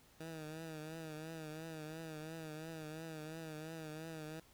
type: tone with vibrato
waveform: 15% pulse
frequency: 158.2 Hz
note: D#3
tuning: 29 cents sharp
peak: -39 dBFS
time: 0.2-4.4 s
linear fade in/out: 5 ms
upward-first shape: triangle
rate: 2.9 Hz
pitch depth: 71 cents each way
effects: pink hiss -66 dBFS RMS until 4.53 s